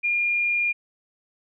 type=tone; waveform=sine; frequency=2413 Hz; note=D7; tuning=46 cents sharp; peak=-20 dBFS; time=0.03-0.73 s; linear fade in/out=20 ms; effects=none